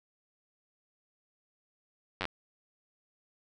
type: slowing click train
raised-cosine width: 0.3 ms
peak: -16 dBFS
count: 5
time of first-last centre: 2.21-2.254 s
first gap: 10 ms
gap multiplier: 1.06
effects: none